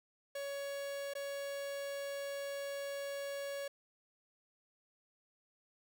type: tone with dropouts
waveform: 45% pulse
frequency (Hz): 560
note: C#5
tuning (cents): +18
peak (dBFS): -39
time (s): 0.35-3.68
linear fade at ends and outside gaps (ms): 5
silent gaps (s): 1.137-1.151
effects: none